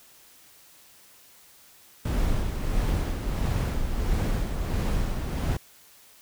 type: noise with tremolo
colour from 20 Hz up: brown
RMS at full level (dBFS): -24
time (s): 2.05-5.57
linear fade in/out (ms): 5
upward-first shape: sine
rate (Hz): 1.5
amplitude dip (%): 45
effects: white hiss -54 dBFS RMS until 6.21 s

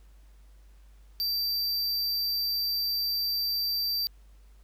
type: tone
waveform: square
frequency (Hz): 4677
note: D8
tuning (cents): -8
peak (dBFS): -27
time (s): 1.2-4.07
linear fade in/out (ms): 0
effects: added 50 Hz sine -51 dBFS peak until 4.63 s + pink hiss -67 dBFS RMS until 4.63 s

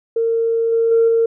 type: tone with level steps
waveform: sine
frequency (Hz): 457.5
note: A#4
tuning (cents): -32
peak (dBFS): -14 / -12 / -9 / -11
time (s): 0.16-1.26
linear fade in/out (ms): 5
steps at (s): 0.72 / 0.91 / 1.08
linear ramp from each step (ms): 5
effects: tanh soft clip ceiling -6 dBFS

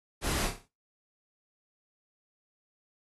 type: noise with echo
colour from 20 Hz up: pink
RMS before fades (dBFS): -32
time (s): 0.21-0.51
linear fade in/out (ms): 50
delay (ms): 30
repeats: 6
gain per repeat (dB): -6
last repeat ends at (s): 0.69
effects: noise-tail reverb RT60 0.3 s tail -25 dB re dry + AAC 32 kbps

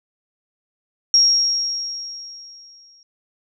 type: tone with exponential decay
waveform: sine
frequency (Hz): 5588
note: F8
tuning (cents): 0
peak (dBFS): -9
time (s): 1.14-3.03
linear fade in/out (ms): 1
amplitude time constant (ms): 410
effects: none

